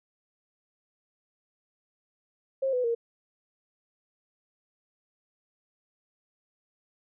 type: tone with pitch steps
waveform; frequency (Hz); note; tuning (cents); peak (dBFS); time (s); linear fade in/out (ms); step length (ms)
sine; 535 / 499.2 / 465.7; C5 / B4 / A#4; +38 / +19 / -2; -24; 2.62-2.95; 10; 110
effects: none